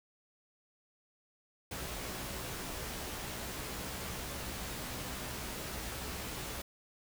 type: noise with comb filter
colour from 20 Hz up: pink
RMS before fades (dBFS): -41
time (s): 1.71-6.62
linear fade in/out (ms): 5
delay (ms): 16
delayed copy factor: +0.55
effects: none